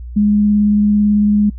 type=tone with vibrato; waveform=sine; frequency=207.7 Hz; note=G#3; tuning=in tune; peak=-9 dBFS; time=0.16-1.5 s; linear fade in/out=10 ms; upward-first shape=triangle; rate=18 Hz; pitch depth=12 cents each way; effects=noise-tail reverb RT60 0.1 s tail -26 dB re dry + added 60 Hz sine -26 dBFS peak until 1.58 s